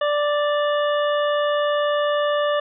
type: harmonic tone with a mistuned harmonic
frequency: 587.3 Hz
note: D5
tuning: in tune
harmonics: 1 / 2 / 3 / 5 / 6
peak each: -19 / -25 / -29 / -33 / -35 dBFS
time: 0.01-2.6 s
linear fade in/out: 5 ms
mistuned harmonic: 5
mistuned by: -18 cents
effects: none